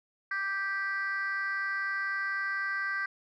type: chord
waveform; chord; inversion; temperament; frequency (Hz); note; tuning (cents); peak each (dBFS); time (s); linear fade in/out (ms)
sine; G major; second; just; 1176 / 1568 / 1960; D6 / G6 / B6; +2 / 0 / -14; -36 / -30 / -34; 0.31-3.06; 5
effects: tanh soft clip ceiling -24 dBFS